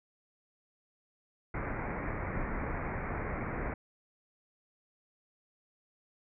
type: low-pass noise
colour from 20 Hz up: pink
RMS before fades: -36 dBFS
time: 1.54-3.74 s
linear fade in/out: 5 ms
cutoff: 2300 Hz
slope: 96 dB/octave
effects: none